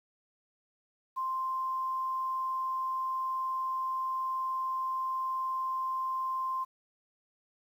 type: tone with quantisation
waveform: sine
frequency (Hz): 1046.5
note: C6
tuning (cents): 0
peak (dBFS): -30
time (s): 1.16-6.65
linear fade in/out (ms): 20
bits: 10
effects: none